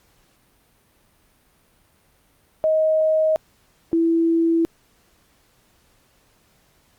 sine tone pair in turn, 629 / 331.1 Hz, D#5 / E4, +19 / +8 cents, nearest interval major seventh, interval 1111 cents, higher first, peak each -15 dBFS, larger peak neither, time 2.64-3.36 / 3.93-4.65 s, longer neither, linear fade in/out 0 ms, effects pink hiss -60 dBFS RMS until 6.98 s + Opus 48 kbps

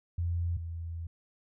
sine tone pair in turn, 85.7 / 83.55 Hz, F2 / E2, -32 / +24 cents, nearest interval unison, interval 44 cents, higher first, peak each -28 / -35 dBFS, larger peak first, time 0.18-0.57 / 0.57-1.07 s, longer second, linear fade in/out 5 ms, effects none

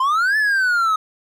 triangle exponential two-way sweep, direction up then down, 1018 to 1760 to 1260 Hz, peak -13 dBFS, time 0-0.96 s, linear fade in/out 5 ms, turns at 0.37 s, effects none

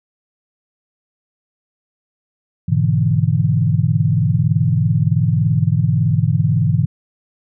sine chord, E dominant seventh, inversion first, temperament equal, 103.83 / 123.47 / 146.83 / 164.81 Hz, G#2 / B2 / D3 / E3, 0 / 0 / 0 / 0 cents, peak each -18 dBFS, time 2.68-6.86 s, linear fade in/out 10 ms, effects none

